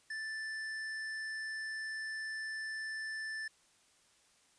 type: tone with tanh clipping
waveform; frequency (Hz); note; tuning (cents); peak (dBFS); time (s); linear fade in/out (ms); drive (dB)
triangle; 1761; A6; +1; -40; 0.1-3.48; 5; 16
effects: white hiss -68 dBFS RMS until 4.58 s + resampled to 22050 Hz

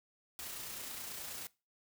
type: noise with amplitude modulation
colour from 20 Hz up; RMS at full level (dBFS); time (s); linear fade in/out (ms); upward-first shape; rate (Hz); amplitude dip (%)
white; -43; 0.39-1.47; 0; sine; 29.4; 30
effects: noise-tail reverb RT60 0.3 s tail -22 dB re dry

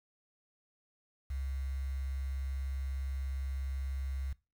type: tone with quantisation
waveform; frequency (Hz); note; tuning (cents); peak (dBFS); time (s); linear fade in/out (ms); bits
sine; 67.2; C2; +47; -34; 1.3-4.33; 5; 9
effects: noise-tail reverb RT60 0.3 s tail -22 dB re dry

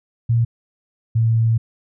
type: tone pair in turn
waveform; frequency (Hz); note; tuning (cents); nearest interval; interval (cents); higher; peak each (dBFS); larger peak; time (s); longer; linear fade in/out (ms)
sine; 116.54 / 113.62; A#2 / A#2; 0 / -44; unison; 44; first; -13; neither; 0.29-0.45 / 1.15-1.58; second; 10
effects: none

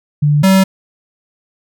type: tone pair in turn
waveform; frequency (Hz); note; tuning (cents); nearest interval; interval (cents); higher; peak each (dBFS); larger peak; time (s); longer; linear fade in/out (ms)
sine / square; 147.4 / 191.22; D3 / G3; +7 / -43; perfect fourth; 450; second; -8 / -7; second; 0.22-0.43 / 0.43-0.64; neither; 10
effects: none

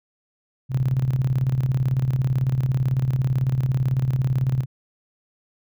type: tone with tremolo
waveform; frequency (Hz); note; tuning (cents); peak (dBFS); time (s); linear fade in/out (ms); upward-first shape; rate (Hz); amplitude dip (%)
sine; 130; C3; -11; -16; 0.69-4.66; 50; square; 18; 60
effects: none

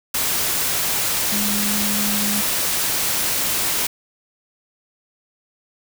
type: tone in noise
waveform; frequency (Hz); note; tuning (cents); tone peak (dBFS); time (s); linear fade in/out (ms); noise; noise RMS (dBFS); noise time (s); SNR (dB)
sine; 206.6; G#3; -9; -24; 1.32-2.41; 5; white; -21; 0.14-3.87; -6
effects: none

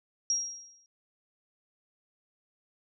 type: tone with exponential decay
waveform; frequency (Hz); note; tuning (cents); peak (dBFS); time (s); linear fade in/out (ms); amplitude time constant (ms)
sine; 5630; F8; +13; -23; 0.3-0.86; 1; 120
effects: none

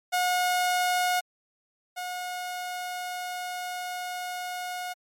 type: tone pair in turn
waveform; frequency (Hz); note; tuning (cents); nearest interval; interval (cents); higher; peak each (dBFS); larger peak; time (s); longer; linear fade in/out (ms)
sawtooth; 723 / 723; F#5 / F#5; -40 / -40; unison; 0; neither; -19 / -28; first; 0.12-1.21 / 1.96-4.94; second; 20
effects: MP3 64 kbps

